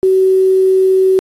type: tone with quantisation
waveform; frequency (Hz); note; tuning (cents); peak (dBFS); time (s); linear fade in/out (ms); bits
sine; 378.3; F#4; +38; -7; 0.03-1.19; 0; 6
effects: AAC 32 kbps